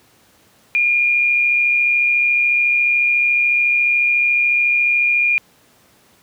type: tone with amplitude modulation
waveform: sine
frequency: 2419 Hz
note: D#7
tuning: 49 cents flat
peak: -11 dBFS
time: 0.75-5.38 s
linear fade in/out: 0 ms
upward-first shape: sine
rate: 134 Hz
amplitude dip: 35%
effects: pink hiss -53 dBFS RMS until 6.22 s + high-pass 100 Hz 12 dB/octave